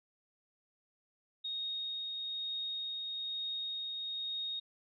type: tone with tremolo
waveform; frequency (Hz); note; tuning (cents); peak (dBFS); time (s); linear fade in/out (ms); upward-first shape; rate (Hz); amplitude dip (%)
sine; 3729; A#7; 0; -35; 1.44-4.6; 10; triangle; 1.1; 25
effects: none